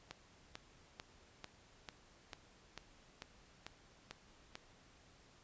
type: click train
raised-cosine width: 0.2 ms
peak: -28 dBFS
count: 11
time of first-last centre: 0.11-4.554 s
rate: 2.25 Hz
effects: pink hiss -65 dBFS RMS until 5.43 s + resampled to 16000 Hz